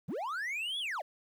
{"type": "linear two-way sweep", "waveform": "triangle", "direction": "up then down", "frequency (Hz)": [112.7, 3473, 503], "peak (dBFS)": -32, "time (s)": [0.08, 1.02], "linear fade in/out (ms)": 10, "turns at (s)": 0.79, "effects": ["11-bit"]}